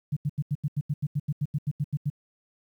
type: tone bursts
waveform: sine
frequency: 146.1 Hz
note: D3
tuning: 9 cents flat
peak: -23 dBFS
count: 16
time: 0.12-2.101 s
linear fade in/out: 10 ms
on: 46 ms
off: 83 ms
effects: 10-bit